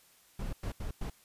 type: noise bursts at uneven times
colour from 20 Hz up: brown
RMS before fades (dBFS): -36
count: 4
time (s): 0.39-0.53 / 0.63-0.72 / 0.8-0.91 / 1.01-1.1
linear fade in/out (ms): 5
effects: white hiss -63 dBFS RMS until 1.24 s + resampled to 32000 Hz